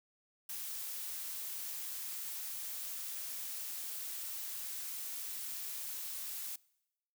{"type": "noise", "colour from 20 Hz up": "blue", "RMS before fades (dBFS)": -42, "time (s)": [0.49, 6.56], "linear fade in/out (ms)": 5, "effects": ["noise-tail reverb RT60 0.9 s tail -24 dB re dry"]}